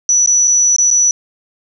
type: tone with dropouts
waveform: sine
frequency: 5920 Hz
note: F#8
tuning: in tune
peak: -8 dBFS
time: 0.09-1.11 s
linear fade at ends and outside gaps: 1 ms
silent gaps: 0.261-0.274 / 0.474-0.478 / 0.763-0.784 / 0.904-0.911 s
effects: none